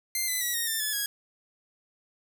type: tone with pitch steps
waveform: 5% pulse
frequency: 2093 / 2012 / 1934.9 / 1860.3 / 1788.7 / 1719.8 / 1653.6 Hz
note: C7 / B6 / B6 / A#6 / A6 / A6 / G#6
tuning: 0 / +32 / -36 / -4 / +28 / -40 / -8 cents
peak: -17 dBFS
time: 0.15-1.06 s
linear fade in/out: 2 ms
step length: 130 ms
effects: 9-bit